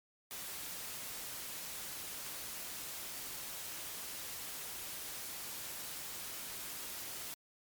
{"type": "noise", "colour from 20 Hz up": "white", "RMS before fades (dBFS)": -44, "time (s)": [0.31, 7.34], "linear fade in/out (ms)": 0, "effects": ["MP3 96 kbps"]}